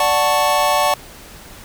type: chord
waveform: square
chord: D major seventh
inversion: none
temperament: equal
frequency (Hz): 587.3 / 740 / 880 / 1108.7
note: D5 / F#5 / A5 / C#6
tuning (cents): 0 / 0 / 0 / 0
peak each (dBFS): -20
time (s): 0-0.94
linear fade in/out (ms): 2
effects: pink hiss -39 dBFS RMS until 1.64 s